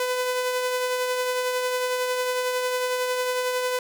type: tone with tremolo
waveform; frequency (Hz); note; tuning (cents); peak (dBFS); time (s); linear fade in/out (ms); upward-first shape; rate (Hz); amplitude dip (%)
sawtooth; 502; B4; +28; -18; 0-3.79; 2; triangle; 11; 35
effects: none